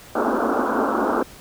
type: band-pass noise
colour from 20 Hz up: pink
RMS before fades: -21 dBFS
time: 0.15-1.23 s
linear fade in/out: 5 ms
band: 220 to 1500 Hz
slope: 96 dB/octave
effects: pink hiss -44 dBFS RMS until 1.4 s